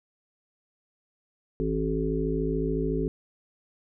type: harmonic tone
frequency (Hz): 53.8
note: A1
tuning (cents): -38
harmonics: 1 / 3 / 5 / 7 / 8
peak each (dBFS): -31 / -31 / -31 / -31 / -31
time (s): 1.6-3.08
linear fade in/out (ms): 0
effects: none